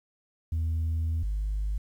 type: tone pair in turn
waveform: sine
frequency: 81.1 / 51.09 Hz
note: E2 / G#1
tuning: -28 / -28 cents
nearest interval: minor sixth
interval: 800 cents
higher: first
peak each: -23 / -25 dBFS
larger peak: first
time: 0.52-1.23 / 1.23-1.78 s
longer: first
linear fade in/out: 5 ms
effects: tanh soft clip ceiling -24 dBFS + 10-bit